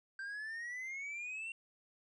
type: exponential sweep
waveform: triangle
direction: up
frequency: 1563 to 2746 Hz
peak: -39 dBFS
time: 0.19-1.52 s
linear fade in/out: 2 ms
effects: resampled to 22050 Hz